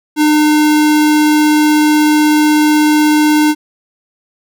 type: tone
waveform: square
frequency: 302.7 Hz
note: D#4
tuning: 48 cents flat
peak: -8 dBFS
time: 0.16-3.55 s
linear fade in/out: 50 ms
effects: none